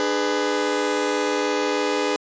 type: chord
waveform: sawtooth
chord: G# diminished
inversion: second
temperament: just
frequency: 299 / 415.3 / 498.4 Hz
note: D4 / G#4 / B4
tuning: +31 / 0 / +16 cents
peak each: -22 / -20 / -21 dBFS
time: 0-2.16 s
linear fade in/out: 0 ms
effects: resampled to 16000 Hz